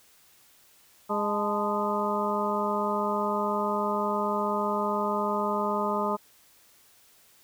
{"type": "harmonic tone with a mistuned harmonic", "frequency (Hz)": 206.2, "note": "G#3", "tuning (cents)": -12, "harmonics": [1, 2, 3, 4, 5, 6], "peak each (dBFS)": [-32, -32, -32, -32, -32, -32], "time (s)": [1.09, 6.17], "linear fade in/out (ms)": 20, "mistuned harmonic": 4, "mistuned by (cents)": 89, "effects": ["white hiss -59 dBFS RMS until 7.43 s"]}